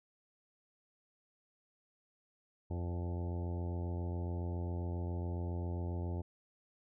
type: harmonic tone with a mistuned harmonic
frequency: 87.31 Hz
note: F2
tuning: in tune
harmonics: 1 / 2 / 3 / 4 / 5 / 6 / 7 / 8 / 9 / 10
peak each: -36 / -45 / -48 / -47 / -52 / -55 / -54 / -57 / -57 / -56 dBFS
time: 2.7-6.22 s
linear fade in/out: 10 ms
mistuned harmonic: 7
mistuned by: -18 cents
effects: none